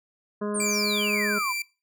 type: harmonic tone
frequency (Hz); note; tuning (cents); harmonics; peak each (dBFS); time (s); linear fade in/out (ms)
207.7; G#3; 0; 1 / 2 / 3 / 5 / 6 / 7 / 8; -29 / -30 / -36 / -38 / -43 / -47 / -48; 0.41-1.39; 10
type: exponential sweep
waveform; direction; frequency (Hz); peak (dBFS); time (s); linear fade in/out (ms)
sine; down; 9397 to 953; -27; 0.54-1.53; 20
type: tone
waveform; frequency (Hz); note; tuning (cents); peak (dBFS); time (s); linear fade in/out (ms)
sawtooth; 2349; D7; 0; -25; 0.6-1.62; 2
effects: noise-tail reverb RT60 0.3 s tail -20 dB re dry